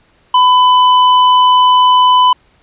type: tone with hard clipping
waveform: sine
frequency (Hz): 1002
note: B5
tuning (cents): +25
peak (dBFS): -7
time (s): 0.34-2.33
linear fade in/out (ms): 5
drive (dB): 15
effects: pink hiss -52 dBFS RMS until 2.62 s + resampled to 8000 Hz